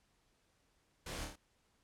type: noise with echo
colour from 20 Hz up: pink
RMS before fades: -45 dBFS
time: 1.06-1.25 s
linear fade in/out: 5 ms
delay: 27 ms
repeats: 4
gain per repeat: -3 dB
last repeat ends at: 1.358 s
effects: pink hiss -75 dBFS RMS until 1.83 s + low-pass 10000 Hz 12 dB/octave